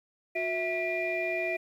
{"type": "tone cluster", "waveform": "sine", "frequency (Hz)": [362.1, 657, 1965, 2401], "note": ["F#4", "E5", "B6", "D7"], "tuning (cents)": [-37, -6, -9, 38], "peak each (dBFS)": [-34, -31, -37, -32], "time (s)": [0.35, 1.57], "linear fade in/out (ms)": 10, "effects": ["tanh soft clip ceiling -20 dBFS", "10-bit"]}